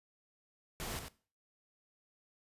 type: noise with echo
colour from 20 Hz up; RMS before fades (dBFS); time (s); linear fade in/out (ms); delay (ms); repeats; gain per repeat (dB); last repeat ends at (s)
pink; -41; 0.8-0.99; 0; 93; 1; -6; 1.083
effects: noise-tail reverb RT60 0.4 s tail -19 dB re dry + resampled to 32000 Hz